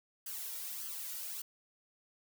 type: noise with flanger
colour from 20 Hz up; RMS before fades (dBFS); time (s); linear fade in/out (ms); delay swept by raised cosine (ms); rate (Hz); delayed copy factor
blue; -42; 0.26-1.42; 5; 0.64 to 2.14; 1.7; +0.7
effects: none